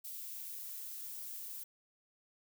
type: noise with high-pass filter sweep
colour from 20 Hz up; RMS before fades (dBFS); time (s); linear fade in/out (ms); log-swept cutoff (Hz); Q
violet; -45; 0.04-1.64; 10; 2800 to 370; 1
effects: none